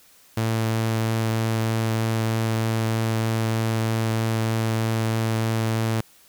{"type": "tone", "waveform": "sawtooth", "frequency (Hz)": 112.1, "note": "A2", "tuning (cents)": 33, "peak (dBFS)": -17, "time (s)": [0.37, 6.01], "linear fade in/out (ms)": 5, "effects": ["white hiss -54 dBFS RMS until 6.28 s"]}